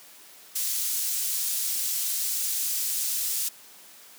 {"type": "high-pass noise", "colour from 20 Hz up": "pink", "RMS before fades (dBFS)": -28, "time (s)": [0.55, 3.49], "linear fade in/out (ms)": 10, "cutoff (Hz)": 6800, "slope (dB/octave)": 12, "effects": ["white hiss -50 dBFS RMS until 4.18 s", "high-pass 200 Hz 12 dB/octave"]}